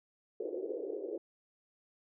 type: band-pass noise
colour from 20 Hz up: white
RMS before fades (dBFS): -39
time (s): 0.4-1.18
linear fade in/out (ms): 2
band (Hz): 350 to 490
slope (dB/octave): 48
effects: none